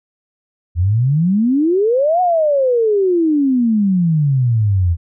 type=exponential two-way sweep; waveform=sine; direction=up then down; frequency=81.6 to 740 to 81.6 Hz; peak=-11 dBFS; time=0.75-4.97 s; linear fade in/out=50 ms; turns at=2.21 s; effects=none